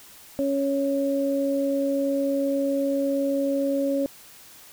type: tone pair together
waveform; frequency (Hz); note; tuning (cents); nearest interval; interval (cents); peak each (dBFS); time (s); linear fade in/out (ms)
sine; 277.2 / 554.4; C#4 / C#5; 0 / 0; octave; 1200; -24; 0.39-4.06; 0
effects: white hiss -48 dBFS RMS until 4.72 s